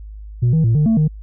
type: tone with pitch steps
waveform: sine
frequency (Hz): 121 / 160.1 / 113.9 / 150.8 / 223.4 / 153.8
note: B2 / D#3 / A#2 / D3 / A3 / D#3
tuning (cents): -35 / +50 / -40 / +46 / +27 / -20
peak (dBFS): -9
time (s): 0.42-1.08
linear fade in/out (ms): 10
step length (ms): 110
effects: tanh soft clip ceiling -10 dBFS + added 52 Hz sine -31 dBFS peak until 1.22 s